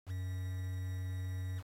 triangle tone with quantisation, 92.5 Hz, F#2, in tune, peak -34 dBFS, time 0.06-1.63 s, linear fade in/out 50 ms, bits 9, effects AAC 48 kbps

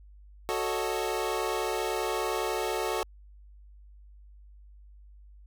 25% pulse chord, D# half-diminished seventh, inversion first, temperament equal, 370 / 440 / 554.4 / 622.3 Hz, F#4 / A4 / C#5 / D#5, 0 / 0 / 0 / 0 cents, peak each -29 / -28 / -33 / -34 dBFS, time 0.49-3.03 s, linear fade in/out 0 ms, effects added 50 Hz sine -49 dBFS peak until 5.46 s

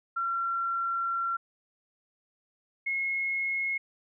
sine tone pair in turn, 1365 / 2167 Hz, F6 / C#7, -40 / -40 cents, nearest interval minor sixth, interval 800 cents, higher second, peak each -27 / -27 dBFS, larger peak neither, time 0.16-1.37 / 2.86-3.78 s, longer first, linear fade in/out 10 ms, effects none

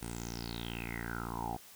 10% pulse tone with low-pass filter sweep, 58 Hz, A#1, 8 cents flat, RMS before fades -40 dBFS, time 0.01-1.57 s, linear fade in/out 10 ms, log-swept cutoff 9800 to 720 Hz, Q 9.2, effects white hiss -55 dBFS RMS until 1.75 s

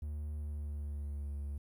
triangle tone with pitch glide, 74.9 to 71.44 Hz, D2 to D2, +35 to -47 cents, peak -35 dBFS, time 0.02-1.58 s, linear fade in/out 5 ms, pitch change -82 cents, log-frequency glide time 0.27-1.27 s, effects 12-bit

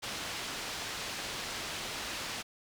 white low-pass noise, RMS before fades -39 dBFS, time 0.02-2.43 s, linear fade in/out 20 ms, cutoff 4800 Hz, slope 12 dB/octave, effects none

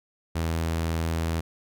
sawtooth tone, 82 Hz, E2, 9 cents flat, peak -21 dBFS, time 0.35-1.41 s, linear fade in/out 10 ms, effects none

